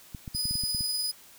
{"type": "clicks", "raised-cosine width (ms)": 5, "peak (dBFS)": -25, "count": 9, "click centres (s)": [0.148, 0.278, 0.349, 0.455, 0.51, 0.555, 0.637, 0.748, 0.808]}
{"type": "tone with tremolo", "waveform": "sawtooth", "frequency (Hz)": 4978, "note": "D#8", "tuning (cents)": 0, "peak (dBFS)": -24, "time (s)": [0.34, 1.12], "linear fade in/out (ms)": 20, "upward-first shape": "square", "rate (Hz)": 20, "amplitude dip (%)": 25}
{"effects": ["white hiss -53 dBFS RMS until 1.38 s"]}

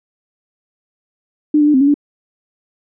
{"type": "tone with pitch steps", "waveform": "sine", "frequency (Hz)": [300.6, 294.8, 298.9, 261.1, 281, 290.2], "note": ["D4", "D4", "D4", "C4", "C#4", "D4"], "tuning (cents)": [40, 7, 31, -3, 24, -21], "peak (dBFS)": -8, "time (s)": [1.54, 1.942], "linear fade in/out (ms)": 5, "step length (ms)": 67, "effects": []}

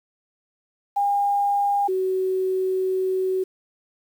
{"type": "tone pair in turn", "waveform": "sine", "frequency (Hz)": [808, 375.4], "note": ["G#5", "F#4"], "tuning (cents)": [-48, 25], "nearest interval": "octave + minor second", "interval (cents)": 1327, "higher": "first", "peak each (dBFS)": [-18, -20], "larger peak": "first", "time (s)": [[0.96, 1.88], [1.88, 3.44]], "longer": "second", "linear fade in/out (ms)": 10, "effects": ["8-bit"]}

